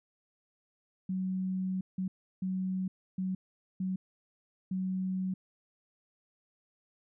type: tone bursts at uneven times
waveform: sine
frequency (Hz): 187.1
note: F#3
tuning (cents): +20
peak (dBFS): -30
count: 6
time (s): 1.09-1.81 / 1.98-2.08 / 2.42-2.88 / 3.18-3.35 / 3.8-3.96 / 4.71-5.34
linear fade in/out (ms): 5
effects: none